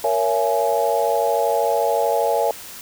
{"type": "chord", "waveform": "sine", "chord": "A# half-diminished seventh", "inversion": "none", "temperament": "just", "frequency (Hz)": [466.2, 559.4, 671.3, 839.1], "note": ["A#4", "C#5", "E5", "G#5"], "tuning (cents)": [0, 16, 31, 18], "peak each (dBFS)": -22, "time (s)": [0.04, 2.51], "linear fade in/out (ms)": 2, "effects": ["white hiss -37 dBFS RMS until 2.81 s"]}